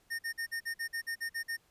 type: tone bursts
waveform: square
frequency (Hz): 1831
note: A#6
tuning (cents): -32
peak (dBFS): -34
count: 11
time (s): 0.1-1.571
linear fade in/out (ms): 20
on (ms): 91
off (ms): 47
effects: pink hiss -69 dBFS RMS until 1.7 s + resampled to 32000 Hz